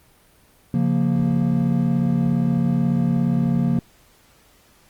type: chord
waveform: triangle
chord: Bb minor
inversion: first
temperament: equal with one note detuned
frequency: 138.59 / 175.32 / 233.1 Hz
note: Db3 / F3 / Bb3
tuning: 0 / +7 / 0 cents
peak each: -20 / -19 / -19 dBFS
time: 0.74-3.79 s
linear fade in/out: 2 ms
effects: pink hiss -55 dBFS RMS until 4.89 s + Opus 32 kbps